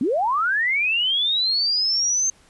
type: linear sweep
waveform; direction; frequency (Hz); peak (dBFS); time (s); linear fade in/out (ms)
sine; up; 217.7 to 6350; -18; 0.01-2.3; 2
effects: pink hiss -55 dBFS RMS until 2.49 s + resampled to 24000 Hz